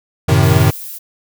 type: chord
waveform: square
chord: F# diminished seventh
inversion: none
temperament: equal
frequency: 92.5 / 110 / 130.81 / 155.56 Hz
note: F#2 / A2 / C3 / Eb3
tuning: 0 / 0 / 0 / 0 cents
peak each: -15 dBFS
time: 0.28-0.71 s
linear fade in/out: 10 ms
type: noise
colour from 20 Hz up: violet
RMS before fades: -29 dBFS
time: 0.42-0.99 s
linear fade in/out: 20 ms
effects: none